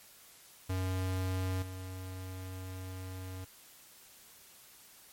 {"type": "tone with level steps", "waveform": "square", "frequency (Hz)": 93.2, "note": "F#2", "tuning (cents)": 13, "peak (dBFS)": [-32, -41], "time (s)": [0.69, 3.45], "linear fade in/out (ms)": 10, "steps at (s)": 1.62, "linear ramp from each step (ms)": 5, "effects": ["white hiss -57 dBFS RMS until 5.12 s", "MP3 64 kbps"]}